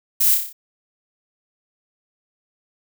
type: noise with echo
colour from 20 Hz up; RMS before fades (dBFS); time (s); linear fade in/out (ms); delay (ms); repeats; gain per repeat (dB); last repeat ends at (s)
violet; -17; 0.2-0.35; 10; 30; 6; -4; 0.53
effects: none